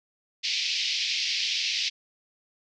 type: band-pass noise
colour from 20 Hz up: white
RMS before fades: -28 dBFS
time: 0.43-1.9 s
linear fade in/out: 20 ms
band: 2200 to 5400 Hz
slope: 48 dB/octave
effects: none